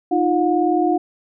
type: tone cluster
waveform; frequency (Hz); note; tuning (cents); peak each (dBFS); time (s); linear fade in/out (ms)
sine; 308.7 / 347.9 / 721; D#4 / F4 / F#5; -14 / -7 / -45; -19; 0.11-0.98; 10
effects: none